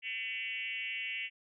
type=tone with frequency modulation; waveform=sine; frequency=2481 Hz; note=D#7; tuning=6 cents flat; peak=-35 dBFS; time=0.02-1.3 s; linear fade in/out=50 ms; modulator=229 Hz; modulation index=2; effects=none